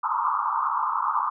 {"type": "band-pass noise", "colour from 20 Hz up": "pink", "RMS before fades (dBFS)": -25, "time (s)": [0.03, 1.3], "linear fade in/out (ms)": 10, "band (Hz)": [880, 1300], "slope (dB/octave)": 96, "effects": []}